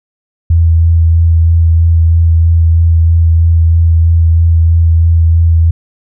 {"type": "tone with vibrato", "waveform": "sine", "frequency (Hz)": 82.7, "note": "E2", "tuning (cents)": 6, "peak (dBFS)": -4, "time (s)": [0.5, 5.71], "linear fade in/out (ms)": 5, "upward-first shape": "sine", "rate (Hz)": 3.1, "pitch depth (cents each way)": 15, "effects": []}